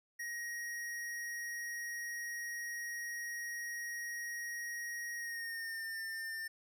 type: tone with pitch glide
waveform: square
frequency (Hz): 1886 to 1800.8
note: A#6 to A6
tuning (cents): +20 to +40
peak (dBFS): -40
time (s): 0.19-6.48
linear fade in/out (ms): 10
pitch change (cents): -80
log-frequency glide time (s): 5.15-5.86
effects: none